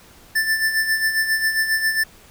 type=tone with tremolo; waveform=square; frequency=1767 Hz; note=A6; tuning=7 cents sharp; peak=-16 dBFS; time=0.35-2.04 s; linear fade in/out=10 ms; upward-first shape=sine; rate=7.4 Hz; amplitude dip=60%; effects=pink hiss -48 dBFS RMS until 2.3 s